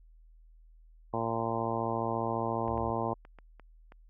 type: harmonic tone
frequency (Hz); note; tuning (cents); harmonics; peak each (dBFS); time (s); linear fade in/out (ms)
114.5; A#2; -31; 1 / 2 / 3 / 4 / 5 / 6 / 7 / 8 / 9; -38 / -38 / -38 / -38 / -38 / -38 / -38 / -38 / -38; 1.13-3.14; 10
type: tone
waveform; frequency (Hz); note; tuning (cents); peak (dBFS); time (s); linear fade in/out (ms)
sine; 72.1; D2; -31; -39; 2.68-2.91; 5
type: clicks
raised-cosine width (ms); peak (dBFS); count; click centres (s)
0.5; -36; 6; 2.68 / 2.777 / 3.251 / 3.387 / 3.597 / 3.921
effects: added 40 Hz sine -54 dBFS peak until 4.09 s